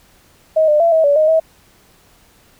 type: tone with pitch steps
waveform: sine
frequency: 632 / 600 / 674 / 642 / 573 / 621 / 643 Hz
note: D#5 / D5 / E5 / E5 / D5 / D#5 / E5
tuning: +27 / +37 / +38 / -46 / -43 / -3 / -43 cents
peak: -9 dBFS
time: 0.56-1.4 s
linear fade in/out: 10 ms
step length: 120 ms
effects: pink hiss -51 dBFS RMS until 2.59 s